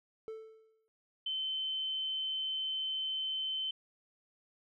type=tone with exponential decay; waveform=triangle; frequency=441.4 Hz; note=A4; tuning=5 cents sharp; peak=-36 dBFS; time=0.28-0.88 s; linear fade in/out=0 ms; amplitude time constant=130 ms
type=tone; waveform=sine; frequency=3073 Hz; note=G7; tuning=35 cents flat; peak=-33 dBFS; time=1.26-3.71 s; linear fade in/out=5 ms
effects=none